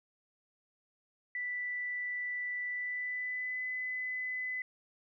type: tone with pitch glide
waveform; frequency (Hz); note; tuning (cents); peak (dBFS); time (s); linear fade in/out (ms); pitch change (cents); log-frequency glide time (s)
sine; 1975.5 to 2011; B6 to B6; 0 to +31; -34; 1.35-4.62; 2; +31; 2.68-3.63
effects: none